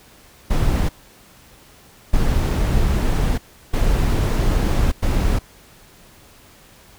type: noise bursts at uneven times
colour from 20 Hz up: brown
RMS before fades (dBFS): -17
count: 4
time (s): 0.5-0.89 / 2.13-3.38 / 3.73-4.92 / 5.02-5.39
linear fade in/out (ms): 10
effects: pink hiss -48 dBFS RMS until 6.98 s